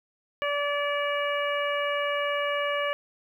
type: harmonic tone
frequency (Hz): 577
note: D5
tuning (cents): -31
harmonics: 1 / 2 / 3 / 4 / 5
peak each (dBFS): -28 / -31 / -33 / -34 / -35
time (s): 0.42-2.93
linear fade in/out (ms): 0
effects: 10-bit